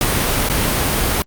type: noise with dropouts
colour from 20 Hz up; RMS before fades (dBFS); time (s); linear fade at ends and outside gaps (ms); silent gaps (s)
pink; -17; 0.01-1.22; 1; 0.488-0.498
effects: Opus 48 kbps